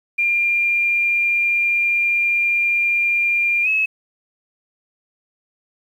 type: tone with pitch glide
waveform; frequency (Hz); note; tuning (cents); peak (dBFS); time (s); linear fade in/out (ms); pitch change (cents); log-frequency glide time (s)
sine; 2395 to 2582; D7 to E7; +33 to -37; -15; 0.18-3.86; 10; +130; 3.63-3.68
effects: 8-bit